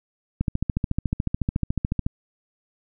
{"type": "click train", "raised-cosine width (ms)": 5, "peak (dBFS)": -10, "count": 24, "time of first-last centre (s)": [0.41, 2.065], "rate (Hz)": 13.9, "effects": []}